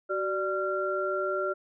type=tone cluster; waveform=sine; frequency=377.6 / 590 / 1376 Hz; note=F#4 / D5 / F6; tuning=+35 / +8 / -26 cents; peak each=-31 dBFS; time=0.09-1.54 s; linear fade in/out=20 ms; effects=none